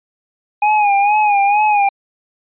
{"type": "tone with vibrato", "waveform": "square", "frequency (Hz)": 824, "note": "G#5", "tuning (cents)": -14, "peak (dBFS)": -11, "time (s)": [0.62, 1.89], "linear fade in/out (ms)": 5, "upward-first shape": "sine", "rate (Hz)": 2.2, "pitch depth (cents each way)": 63, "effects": ["resampled to 8000 Hz"]}